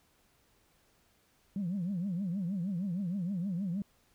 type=tone with vibrato; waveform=sine; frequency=185.2 Hz; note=F#3; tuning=2 cents sharp; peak=-30 dBFS; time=1.56-3.82 s; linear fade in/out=2 ms; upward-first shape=triangle; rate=6.4 Hz; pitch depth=220 cents each way; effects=tanh soft clip ceiling -28 dBFS + pink hiss -69 dBFS RMS until 4.14 s